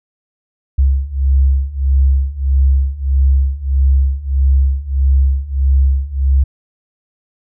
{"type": "beating tone pair", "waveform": "sine", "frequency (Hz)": [66.7, 68.3], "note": ["C2", "C#2"], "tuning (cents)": [34, -25], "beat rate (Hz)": 1.6, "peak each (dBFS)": [-14, -12], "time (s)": [0.78, 6.44], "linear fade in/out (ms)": 10, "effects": []}